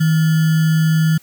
sine tone with sample-and-hold, 159.6 Hz, D#3, 44 cents sharp, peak -11 dBFS, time 0-1.18 s, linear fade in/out 10 ms, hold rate 1575 Hz, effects white hiss -50 dBFS RMS until 1.22 s

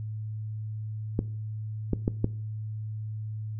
clicks, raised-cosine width 3 ms, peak -11 dBFS, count 4, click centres 1.191 / 1.933 / 2.079 / 2.244 s, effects noise-tail reverb RT60 0.5 s tail -19 dB re dry + added 108 Hz sine -32 dBFS peak until 3.59 s

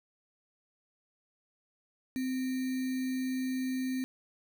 sine tone with sample-and-hold, 258.4 Hz, C4, 21 cents flat, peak -30 dBFS, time 2.16-4.04 s, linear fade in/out 0 ms, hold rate 2100 Hz, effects none

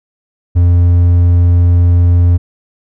triangle tone, 87.31 Hz, F2, in tune, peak -3 dBFS, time 0.55-2.38 s, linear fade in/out 20 ms, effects none

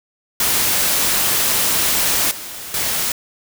white noise with level steps, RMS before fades -17 / -31 / -20 dBFS, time 0.4-3.12 s, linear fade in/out 2 ms, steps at 2.31 / 2.74 s, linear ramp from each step 2 ms, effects none

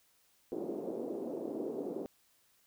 pink band-pass noise, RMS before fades -39 dBFS, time 0.52-2.06 s, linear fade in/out 0 ms, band 280 to 500 Hz, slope 24 dB/octave, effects white hiss -70 dBFS RMS until 2.66 s

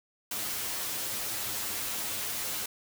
white noise with comb filter, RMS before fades -34 dBFS, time 0.31-2.66 s, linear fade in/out 5 ms, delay 9.5 ms, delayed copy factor +0.75, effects none

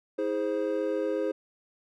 triangle chord, E augmented, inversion none, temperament equal with one note detuned, 321.4 / 415.3 / 523.3 Hz, E4 / G#4 / B#4, -44 / 0 / 0 cents, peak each -30 / -29 / -28 dBFS, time 0.18-1.32 s, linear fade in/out 10 ms, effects none

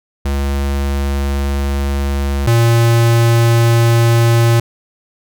square tone pair in turn, 69.6 / 116.42 Hz, C#2 / A#2, +8 / -2 cents, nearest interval major sixth, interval 890 cents, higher second, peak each -15 / -9 dBFS, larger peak second, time 0.25-2.47 / 2.47-4.6 s, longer first, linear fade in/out 5 ms, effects none

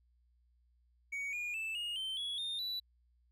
triangle tone with pitch steps, 2245 / 2434 / 2639 / 2861 / 3102 / 3364 / 3647 / 3954 Hz, C#7 / D#7 / E7 / F7 / G7 / G#7 / A#7 / B7, +21 / -39 / +1 / +41 / -19 / +22 / -39 / +1 cents, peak -35 dBFS, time 1.12-2.8 s, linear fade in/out 10 ms, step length 210 ms, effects added 60 Hz sine -68 dBFS peak until 3.31 s

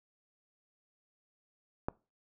click, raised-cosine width 1 ms, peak -18 dBFS, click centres 1.885 s, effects noise-tail reverb RT60 0.3 s tail -23 dB re dry

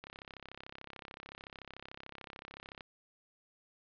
click train, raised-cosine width 0.3 ms, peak -30 dBFS, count 94, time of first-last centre 0.04-2.808 s, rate 33.6 Hz, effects resampled to 11025 Hz + 10-bit

